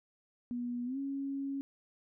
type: tone with pitch glide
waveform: sine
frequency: 242.6 to 275.5 Hz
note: B3 to C#4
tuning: -31 to -11 cents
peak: -34 dBFS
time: 0.51-1.61 s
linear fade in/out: 0 ms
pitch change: +220 cents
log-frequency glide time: 0.85-0.98 s
effects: none